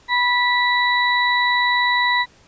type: harmonic tone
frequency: 981 Hz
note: B5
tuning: 12 cents flat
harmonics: 1 / 2 / 4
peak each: -19 / -18 / -23 dBFS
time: 0.08-2.26 s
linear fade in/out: 50 ms
effects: pink hiss -52 dBFS RMS until 2.47 s + resampled to 16000 Hz